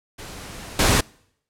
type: noise with level steps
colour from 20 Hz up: pink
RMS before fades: -37 / -17 dBFS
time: 0.18-1.01 s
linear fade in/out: 10 ms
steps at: 0.79 s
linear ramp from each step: 2 ms
effects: noise-tail reverb RT60 0.7 s tail -26 dB re dry + low-pass 11000 Hz 12 dB/octave